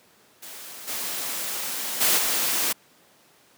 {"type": "noise with level steps", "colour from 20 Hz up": "white", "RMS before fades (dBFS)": [-40, -30, -20, -24], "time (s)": [0.42, 2.73], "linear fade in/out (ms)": 10, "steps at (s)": [0.87, 2, 2.17], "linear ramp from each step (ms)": 20, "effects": ["pink hiss -57 dBFS RMS until 3.57 s", "high-pass 200 Hz 12 dB/octave"]}